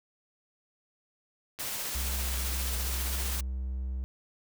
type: clicks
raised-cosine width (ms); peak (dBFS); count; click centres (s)
0.2; -25; 5; 1.589 / 1.857 / 2.136 / 2.373 / 2.738
type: noise with tremolo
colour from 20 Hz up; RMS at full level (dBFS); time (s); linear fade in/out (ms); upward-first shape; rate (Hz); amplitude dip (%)
white; -34; 1.59-3.41; 10; triangle; 15; 25
type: tone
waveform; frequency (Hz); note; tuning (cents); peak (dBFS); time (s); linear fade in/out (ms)
triangle; 64.3; C2; -30; -29; 1.95-4.04; 0
effects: none